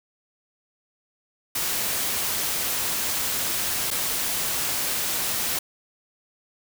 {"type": "noise with dropouts", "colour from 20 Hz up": "white", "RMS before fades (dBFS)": -26, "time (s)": [1.55, 5.59], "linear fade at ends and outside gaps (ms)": 5, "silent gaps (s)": [3.905, 3.911], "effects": []}